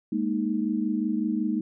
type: chord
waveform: sine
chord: Ab suspended second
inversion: none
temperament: equal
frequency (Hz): 207.7 / 233.1 / 311.1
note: Ab3 / Bb3 / Eb4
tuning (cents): 0 / 0 / 0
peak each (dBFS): -28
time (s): 0.12-1.61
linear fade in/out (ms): 5
effects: none